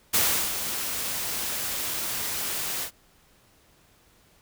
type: noise with ADSR envelope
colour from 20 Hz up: white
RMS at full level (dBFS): -21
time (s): 0.13-2.91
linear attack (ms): 16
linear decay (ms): 370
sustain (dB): -9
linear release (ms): 86
effects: pink hiss -60 dBFS RMS until 4.41 s